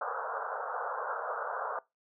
white band-pass noise, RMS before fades -36 dBFS, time 0.01-1.79 s, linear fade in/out 2 ms, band 450 to 1500 Hz, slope 96 dB/octave, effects noise-tail reverb RT60 0.2 s tail -21 dB re dry

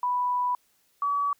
sine tone pair in turn, 987.8 / 1140.7 Hz, B5 / C#6, 0 / +49 cents, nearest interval major second, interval 249 cents, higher second, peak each -23 dBFS, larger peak neither, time 0.03-0.55 / 1.02-1.33 s, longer first, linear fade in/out 2 ms, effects white hiss -67 dBFS RMS until 1.39 s

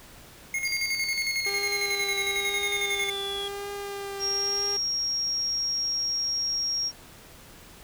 square tone with tremolo, 2155 Hz, C#7, 49 cents flat, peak -26 dBFS, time 0.54-3.1 s, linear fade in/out 2 ms, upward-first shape square, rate 11 Hz, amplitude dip 55%
triangle exponential sweep, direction down, 4776 to 3322 Hz, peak -30 dBFS, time 0.65-3.48 s, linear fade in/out 2 ms
sawtooth tone with vibrato, 399.9 Hz, G4, 35 cents sharp, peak -29 dBFS, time 1.46-4.77 s, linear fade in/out 5 ms, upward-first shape triangle, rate 1 Hz, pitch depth 19 cents each way
sine tone, 5588 Hz, F8, in tune, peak -25 dBFS, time 4.19-6.92 s, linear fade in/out 50 ms
effects pink hiss -49 dBFS RMS until 7.83 s

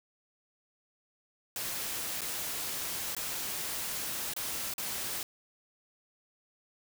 white noise with dropouts, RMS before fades -36 dBFS, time 1.56-5.23 s, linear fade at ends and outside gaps 1 ms, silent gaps 2.209-2.216 / 3.15-3.166 / 4.336-4.364 / 4.738-4.781 s, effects none

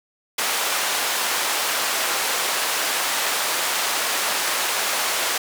pink band-pass noise, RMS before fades -23 dBFS, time 0.38-5.38 s, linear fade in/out 5 ms, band 740 to 15000 Hz, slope 12 dB/octave, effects none

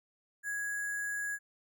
sine tone with sample-and-hold, 1661.2 Hz, G#6, in tune, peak -33 dBFS, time 0.43-1.39 s, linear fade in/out 50 ms, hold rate 8820 Hz, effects none

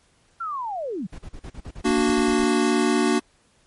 sine linear sweep, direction down, 1396.9 to 156.9 Hz, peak -26 dBFS, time 0.4-1.07 s, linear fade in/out 10 ms
brown noise bursts, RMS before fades -36 dBFS, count 13, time 1.12-2.447 s, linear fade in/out 10 ms, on 67 ms, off 38 ms
square chord, Bb augmented, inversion none, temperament equal, 233.1 / 293.7 / 370 Hz, Bb3 / D4 / F#4, 0 / 0 / 0 cents, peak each -23 dBFS, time 1.84-3.2 s, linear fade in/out 20 ms
effects pink hiss -61 dBFS RMS until 3.66 s + MP3 48 kbps

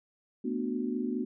sine chord, B minor seventh, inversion third, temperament just, 222.2 / 246.9 / 296.3 / 370.4 Hz, A3 / B3 / D4 / F#4, +17 / 0 / +15 / +2 cents, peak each -36 / -32 / -37 / -37 dBFS, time 0.44-1.25 s, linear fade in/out 10 ms, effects none

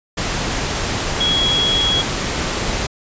sine tone in noise, 3325 Hz, G#7, 1 cent sharp, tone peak -15 dBFS, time 1.2-2.02 s, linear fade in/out 10 ms, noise pink, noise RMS -21 dBFS, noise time 0.17-2.87 s, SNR +3 dB, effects resampled to 16000 Hz

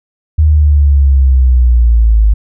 sine linear sweep, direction down, 77.78 to 51.91 Hz, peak -4 dBFS, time 0.38-2.34 s, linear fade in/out 10 ms, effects none

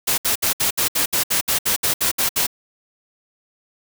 white noise bursts, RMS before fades -19 dBFS, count 14, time 0.07-2.468 s, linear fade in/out 10 ms, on 110 ms, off 66 ms, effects none

